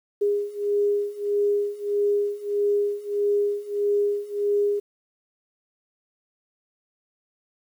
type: beating tone pair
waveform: sine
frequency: 408.3 / 409.9 Hz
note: G#4 / G#4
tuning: -29 / -23 cents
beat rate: 1.6 Hz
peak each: -25 / -23 dBFS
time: 0.21-4.8 s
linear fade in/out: 10 ms
effects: 9-bit